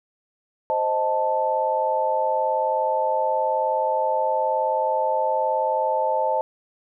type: chord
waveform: sine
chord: A diminished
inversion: first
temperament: equal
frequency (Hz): 523.3 / 622.3 / 880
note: C5 / Eb5 / A5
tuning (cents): 0 / 0 / 0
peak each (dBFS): -25 / -25 / -22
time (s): 0.7-6.41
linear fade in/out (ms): 0
effects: none